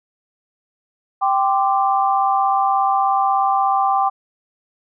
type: chord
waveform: sine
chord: G suspended fourth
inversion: none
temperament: equal with one note detuned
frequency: 784 / 1038.1 / 1174.7 Hz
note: G5 / C6 / D6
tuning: 0 / -14 / 0 cents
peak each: -16 / -22 / -20 dBFS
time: 1.21-4.1 s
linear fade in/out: 20 ms
effects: none